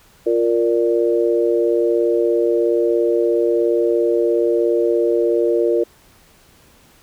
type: chord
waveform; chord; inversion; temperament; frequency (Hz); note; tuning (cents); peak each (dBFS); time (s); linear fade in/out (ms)
sine; Bb major; second; equal; 349.2 / 466.2 / 587.3; F4 / Bb4 / D5; 0 / 0 / 0; -17 / -17 / -22; 0.26-5.84; 10
effects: pink hiss -51 dBFS RMS until 7.02 s